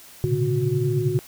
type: tone cluster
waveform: sine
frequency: 113 / 124.9 / 135.8 / 145.5 / 364.6 Hz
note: A2 / B2 / C#3 / D3 / F#4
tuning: +47 / +20 / -35 / -16 / -25 cents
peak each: -27 / -26 / -28 / -25 / -24 dBFS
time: 0.24-1.19 s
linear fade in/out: 0 ms
effects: white hiss -46 dBFS RMS until 1.27 s